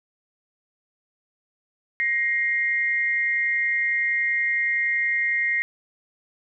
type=tone pair together; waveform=sine; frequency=1884.3 / 2115 Hz; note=A#6 / C7; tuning=+18 / +18 cents; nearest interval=major second; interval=200 cents; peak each=-23 / -23 dBFS; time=2-5.62 s; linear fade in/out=0 ms; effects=none